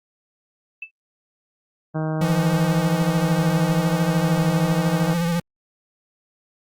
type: tone with exponential decay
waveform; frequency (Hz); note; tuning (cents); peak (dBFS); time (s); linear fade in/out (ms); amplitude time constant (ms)
sine; 2637; E7; 0; -26; 0.82-0.91; 5; 19
type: harmonic tone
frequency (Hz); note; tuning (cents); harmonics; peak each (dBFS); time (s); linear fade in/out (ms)
157.1; D#3; +17; 1 / 2 / 3 / 4 / 5 / 6 / 7 / 8 / 9 / 10; -23 / -29 / -34 / -31 / -35 / -40 / -40 / -43 / -43 / -43; 1.94-5.15; 20
type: tone with vibrato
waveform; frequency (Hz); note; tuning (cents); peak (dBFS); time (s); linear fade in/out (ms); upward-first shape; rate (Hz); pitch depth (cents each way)
square; 170; F3; -46; -20; 2.21-5.4; 5; sine; 14; 45
effects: Opus 32 kbps